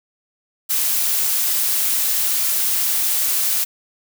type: noise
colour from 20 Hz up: blue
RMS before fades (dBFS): -19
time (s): 0.69-3.65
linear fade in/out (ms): 20
effects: none